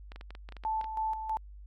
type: clicks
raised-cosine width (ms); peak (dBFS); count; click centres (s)
0.3; -30; 11; 0.119 / 0.16 / 0.211 / 0.306 / 0.351 / 0.489 / 0.523 / 0.567 / 0.637 / 0.813 / 0.843
type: tone with tremolo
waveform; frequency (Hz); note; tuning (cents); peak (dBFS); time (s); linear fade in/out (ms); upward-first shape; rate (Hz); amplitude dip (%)
sine; 877; A5; -6; -28; 0.65-1.37; 0; square; 3.1; 55
effects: added 50 Hz sine -45 dBFS peak until 1.66 s + MP3 64 kbps